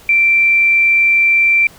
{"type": "tone", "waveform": "sine", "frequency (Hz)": 2349, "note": "D7", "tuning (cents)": 0, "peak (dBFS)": -8, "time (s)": [0.09, 1.67], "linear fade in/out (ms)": 2, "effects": ["pink hiss -42 dBFS RMS until 1.78 s"]}